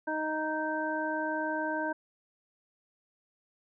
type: harmonic tone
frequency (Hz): 311.1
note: D#4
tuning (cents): 0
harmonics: 1 / 2 / 3 / 5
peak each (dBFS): -35 / -35 / -35 / -35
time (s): 0.07-1.93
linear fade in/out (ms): 10
effects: none